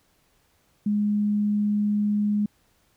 sine tone, 207.7 Hz, G#3, in tune, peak -20 dBFS, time 0.86-2.46 s, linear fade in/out 5 ms, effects pink hiss -65 dBFS RMS until 2.96 s

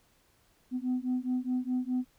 sine beating tone pair, 250 / 254.8 Hz, B3 / C4, +21 / -46 cents, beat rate 4.8 Hz, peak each -30 dBFS, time 0.71-2.05 s, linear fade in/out 50 ms, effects tanh soft clip ceiling -24 dBFS + pink hiss -67 dBFS RMS until 2.18 s

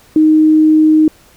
sine tone, 311.1 Hz, D#4, in tune, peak -5 dBFS, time 0.16-1.08 s, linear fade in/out 2 ms, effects pink hiss -46 dBFS RMS until 1.36 s

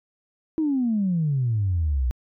sine exponential sweep, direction down, 325.5 to 58.9 Hz, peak -19 dBFS, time 0.58-2.11 s, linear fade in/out 0 ms, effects tanh soft clip ceiling -15 dBFS

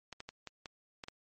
clicks, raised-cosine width 0.2 ms, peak -26 dBFS, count 7, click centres 0.127 / 0.204 / 0.29 / 0.473 / 0.658 / 1.038 / 1.084 s, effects MP3 32 kbps

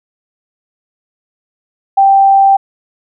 sine tone, 784 Hz, G5, in tune, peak -4 dBFS, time 1.97-2.57 s, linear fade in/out 10 ms, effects none

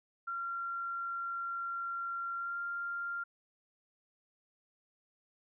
sine tone with pitch glide, 1376 to 1392 Hz, F6 to F6, -26 to -6 cents, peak -35 dBFS, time 0.27-3.24 s, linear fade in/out 10 ms, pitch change +20 cents, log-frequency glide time 2.36-2.6 s, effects none

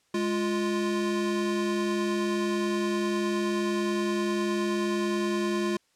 square tone pair together, 207.6 / 349.2 Hz, G#3 / F4, 0 / 0 cents, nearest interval major sixth, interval 900 cents, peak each -30 / -28 dBFS, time 0.14-5.77 s, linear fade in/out 5 ms, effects white hiss -68 dBFS RMS until 5.95 s + low-pass 8000 Hz 12 dB/octave

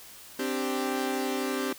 sawtooth chord, C suspended second, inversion none, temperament equal, 261.6 / 293.7 / 392 Hz, C4 / D4 / G4, 0 / 0 / 0 cents, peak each -27 / -31 / -28 dBFS, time 0.39-1.73 s, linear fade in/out 5 ms, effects white hiss -48 dBFS RMS until 1.78 s

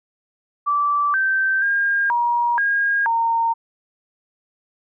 sine tone with pitch steps, 1162 / 1555 / 1613 / 952 / 1627 / 919 Hz, D6 / G6 / G6 / A#5 / G#6 / A#5, -19 / -14 / +49 / +36 / -36 / -25 cents, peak -16 dBFS, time 0.66-3.54 s, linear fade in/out 20 ms, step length 480 ms, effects none

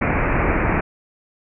pink low-pass noise, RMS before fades -19 dBFS, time 0.01-0.81 s, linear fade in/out 10 ms, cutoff 2500 Hz, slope 96 dB/octave, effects none

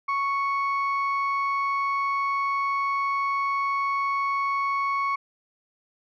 sine tone pair together, 1108.5 / 2217 Hz, C#6 / C#7, 0 / 0 cents, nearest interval octave, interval 1200 cents, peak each -22 / -29 dBFS, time 0.08-5.16 s, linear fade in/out 10 ms, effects tanh soft clip ceiling -19 dBFS

